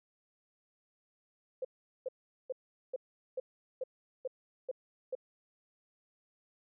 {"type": "tone bursts", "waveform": "sine", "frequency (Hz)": 516, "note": "C5", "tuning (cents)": -24, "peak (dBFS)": -33, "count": 9, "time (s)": [1.62, 5.152], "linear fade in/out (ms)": 5, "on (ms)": 28, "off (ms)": 410, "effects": []}